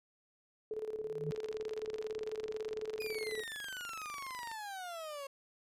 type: tone with tremolo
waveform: sine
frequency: 433.7 Hz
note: A4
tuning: 25 cents flat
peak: -35 dBFS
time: 0.71-3.43 s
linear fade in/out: 2 ms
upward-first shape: square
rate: 18 Hz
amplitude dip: 65%
type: tone with exponential growth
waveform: sine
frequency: 155.1 Hz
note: D#3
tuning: 5 cents flat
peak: -33 dBFS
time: 0.98-1.31 s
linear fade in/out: 0 ms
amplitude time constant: 71 ms
type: click train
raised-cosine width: 0.2 ms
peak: -30 dBFS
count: 78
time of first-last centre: 1.32-4.515 s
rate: 24.1 Hz
type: exponential sweep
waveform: 30% pulse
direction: down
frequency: 2500 to 543 Hz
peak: -39 dBFS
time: 3-5.27 s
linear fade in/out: 5 ms
effects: resampled to 32000 Hz